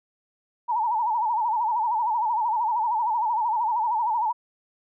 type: tone with vibrato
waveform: sine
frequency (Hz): 910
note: A#5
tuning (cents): -42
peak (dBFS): -21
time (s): 0.68-4.33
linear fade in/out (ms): 20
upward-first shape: sine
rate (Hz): 13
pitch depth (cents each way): 120
effects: none